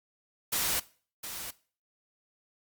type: noise with echo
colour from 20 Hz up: white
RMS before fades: -29 dBFS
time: 0.52-0.8 s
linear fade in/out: 10 ms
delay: 710 ms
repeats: 1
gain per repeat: -10 dB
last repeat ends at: 1.51 s
effects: noise-tail reverb RT60 0.4 s tail -19 dB re dry + Opus 48 kbps